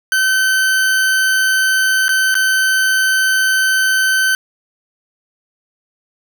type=tone with dropouts; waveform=40% pulse; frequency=1534 Hz; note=G6; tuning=38 cents flat; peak=-11 dBFS; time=0.12-4.35 s; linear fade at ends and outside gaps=1 ms; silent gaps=2.082-2.091 / 2.343-2.352 s; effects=none